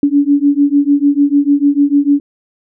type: beating tone pair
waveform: sine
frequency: 282.3 / 289 Hz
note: C#4 / D4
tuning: +32 / -28 cents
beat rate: 6.7 Hz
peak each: -11 dBFS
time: 0.03-2.2 s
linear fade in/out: 2 ms
effects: none